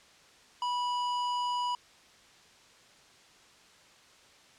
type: tone with tanh clipping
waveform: sine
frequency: 980 Hz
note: B5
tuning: 14 cents flat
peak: -31 dBFS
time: 0.62-1.75 s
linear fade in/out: 2 ms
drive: 17 dB
effects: white hiss -58 dBFS RMS until 4.58 s + low-pass 6000 Hz 12 dB/octave

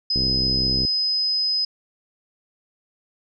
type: tone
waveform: sine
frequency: 5040 Hz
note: D#8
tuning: 21 cents sharp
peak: -19 dBFS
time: 0.1-1.65 s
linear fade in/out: 5 ms
type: click train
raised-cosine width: 3 ms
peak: -15 dBFS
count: 46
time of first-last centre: 0.16-0.85 s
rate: 65.2 Hz
effects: none

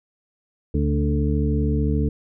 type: harmonic tone with a mistuned harmonic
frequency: 73.42 Hz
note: D2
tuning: in tune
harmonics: 1 / 2 / 3 / 4 / 6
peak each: -21 / -24 / -26 / -27 / -29 dBFS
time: 0.74-2.09 s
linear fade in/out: 5 ms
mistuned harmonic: 2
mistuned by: -20 cents
effects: none

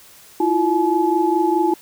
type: tone cluster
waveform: sine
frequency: 327.5 / 352.3 / 854 Hz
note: E4 / F4 / G#5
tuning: -11 / +15 / +48 cents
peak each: -19 dBFS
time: 0.4-1.74 s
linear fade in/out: 5 ms
effects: white hiss -46 dBFS RMS until 1.81 s

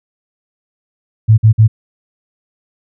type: tone bursts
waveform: sine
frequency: 110 Hz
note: A2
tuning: in tune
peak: -3 dBFS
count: 3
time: 1.28-1.68 s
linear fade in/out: 20 ms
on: 100 ms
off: 50 ms
effects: none

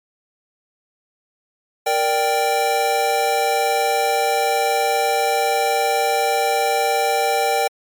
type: chord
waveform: square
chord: G minor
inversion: first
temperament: equal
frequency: 466.2 / 587.3 / 784 Hz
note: Bb4 / D5 / G5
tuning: 0 / 0 / 0 cents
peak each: -23 / -24 / -19 dBFS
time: 1.86-7.68 s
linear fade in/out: 10 ms
effects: MP3 96 kbps

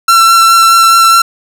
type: tone with vibrato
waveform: 45% pulse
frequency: 1350 Hz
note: E6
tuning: 41 cents sharp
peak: -3 dBFS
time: 0.08-1.22 s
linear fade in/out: 5 ms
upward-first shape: sine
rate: 4.8 Hz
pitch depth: 11 cents each way
effects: none

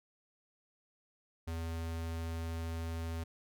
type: tone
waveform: square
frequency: 82.41 Hz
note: E2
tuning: in tune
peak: -37 dBFS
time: 1.47-3.24 s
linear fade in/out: 10 ms
effects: none

